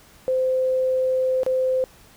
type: tone with dropouts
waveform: sine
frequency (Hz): 517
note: C5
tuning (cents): -21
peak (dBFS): -18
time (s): 0.28-1.84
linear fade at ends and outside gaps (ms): 0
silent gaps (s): 1.433-1.464
effects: pink hiss -51 dBFS RMS until 2.16 s